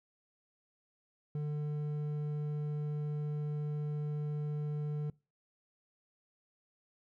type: tone with hard clipping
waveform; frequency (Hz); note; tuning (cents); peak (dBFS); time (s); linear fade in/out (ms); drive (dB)
sine; 148.8; D3; +23; -35; 1.35-5.1; 2; 6
effects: noise-tail reverb RT60 0.3 s tail -23 dB re dry